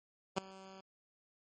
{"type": "tone with ADSR envelope", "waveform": "10% pulse", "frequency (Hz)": 191.3, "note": "G3", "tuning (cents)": -42, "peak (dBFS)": -20, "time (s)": [0.36, 0.81], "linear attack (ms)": 22, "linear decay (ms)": 5, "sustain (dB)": -23, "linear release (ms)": 10, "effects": ["MP3 32 kbps"]}